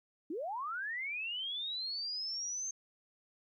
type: linear sweep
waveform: sine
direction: up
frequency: 278.6 to 6370 Hz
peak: -36 dBFS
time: 0.3-2.71 s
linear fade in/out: 5 ms
effects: 13-bit